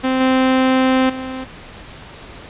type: tone with level steps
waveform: sawtooth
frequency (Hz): 260.3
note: C4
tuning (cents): -9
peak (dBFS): -11 / -8 / -21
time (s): 0.03-1.45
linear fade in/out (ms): 20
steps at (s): 0.2 / 1.09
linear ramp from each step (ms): 10
effects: pink hiss -37 dBFS RMS until 2.49 s + resampled to 8000 Hz